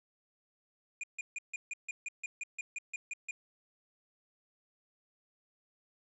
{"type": "tone bursts", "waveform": "square", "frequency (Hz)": 2433, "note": "D#7", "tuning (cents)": -39, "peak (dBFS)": -37, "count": 14, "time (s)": [1.01, 3.31], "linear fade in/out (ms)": 2, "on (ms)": 25, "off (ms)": 150, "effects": ["resampled to 22050 Hz", "13-bit"]}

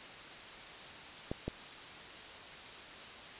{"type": "clicks", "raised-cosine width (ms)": 2, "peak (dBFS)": -22, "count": 2, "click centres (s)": [1.315, 1.48], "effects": ["white hiss -48 dBFS RMS until 3.39 s", "resampled to 8000 Hz"]}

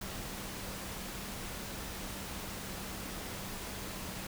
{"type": "tone in noise", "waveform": "sine", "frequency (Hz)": 193.5, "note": "G3", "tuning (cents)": -22, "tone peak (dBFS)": -49, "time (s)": [0.01, 4.27], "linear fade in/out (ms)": 5, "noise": "pink", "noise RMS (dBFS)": -42, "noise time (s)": [0.01, 4.27], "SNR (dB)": -10, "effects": []}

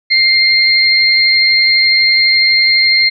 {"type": "tone pair together", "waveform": "sine", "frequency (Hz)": [2100, 4206], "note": ["C7", "C8"], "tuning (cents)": [6, 8], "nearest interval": "octave", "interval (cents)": 1202, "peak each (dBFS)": -10, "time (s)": [0.1, 3.1], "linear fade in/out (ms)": 20, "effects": []}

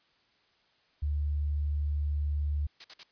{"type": "tone", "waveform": "sine", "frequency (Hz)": 73.42, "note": "D2", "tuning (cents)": 0, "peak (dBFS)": -27, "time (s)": [1.02, 2.67], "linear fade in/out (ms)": 10}
{"type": "noise bursts", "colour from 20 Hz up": "blue", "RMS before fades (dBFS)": -38, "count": 3, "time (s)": [2.8, 3.034], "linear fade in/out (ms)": 5, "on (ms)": 44, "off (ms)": 51}
{"effects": ["white hiss -68 dBFS RMS until 3.11 s", "resampled to 11025 Hz"]}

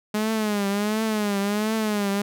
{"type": "tone with vibrato", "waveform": "sawtooth", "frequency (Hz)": 209.6, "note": "G#3", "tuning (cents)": 16, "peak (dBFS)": -18, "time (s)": [0.14, 2.22], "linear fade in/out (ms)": 5, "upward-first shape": "triangle", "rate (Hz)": 1.4, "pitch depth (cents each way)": 110, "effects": []}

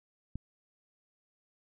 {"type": "click", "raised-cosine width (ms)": 5, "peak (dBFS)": -25, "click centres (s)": 0.356, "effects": []}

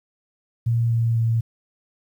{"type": "tone with pitch steps", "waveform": "sine", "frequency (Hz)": [116.54, 115.4, 114.27], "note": ["A#2", "A#2", "A#2"], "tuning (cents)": [0, -17, -34], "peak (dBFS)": -17, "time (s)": [0.66, 1.41], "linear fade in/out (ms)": 10, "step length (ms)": 250, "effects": ["9-bit"]}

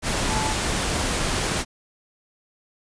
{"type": "tone in noise", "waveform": "sine", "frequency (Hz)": 870, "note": "A5", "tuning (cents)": -20, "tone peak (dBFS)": -27, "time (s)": [0.27, 0.55], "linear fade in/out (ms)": 50, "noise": "pink", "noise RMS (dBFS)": -24, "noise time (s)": [0.02, 1.65], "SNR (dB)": -6, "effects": ["resampled to 22050 Hz"]}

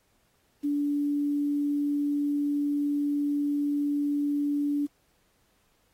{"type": "tone with quantisation", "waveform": "sine", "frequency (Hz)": 289.2, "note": "D4", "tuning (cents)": -27, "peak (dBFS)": -24, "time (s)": [0.63, 4.87], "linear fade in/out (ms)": 20, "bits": 9, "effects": ["pink hiss -69 dBFS RMS until 5.93 s", "AAC 48 kbps"]}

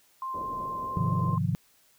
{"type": "tone with vibrato", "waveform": "sine", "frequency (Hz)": 1046.5, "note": "C6", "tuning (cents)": 0, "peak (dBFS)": -31, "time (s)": [0.22, 1.38], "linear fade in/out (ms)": 2, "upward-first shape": "sine", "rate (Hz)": 4.7, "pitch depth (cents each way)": 12}
{"type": "low-pass noise", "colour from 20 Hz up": "white", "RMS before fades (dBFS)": -43, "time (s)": [0.34, 1.36], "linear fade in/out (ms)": 5, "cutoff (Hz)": 600, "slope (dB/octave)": 48}
{"type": "chord", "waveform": "sine", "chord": "F minor seventh", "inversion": "first", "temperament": "equal", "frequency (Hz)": [103.83, 130.81, 155.56, 174.61], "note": ["Ab2", "C3", "Eb3", "F3"], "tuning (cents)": [0, 0, 0, 0], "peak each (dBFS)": -30, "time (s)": [0.97, 1.55], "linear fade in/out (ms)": 0}
{"effects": ["white hiss -63 dBFS RMS until 1.98 s"]}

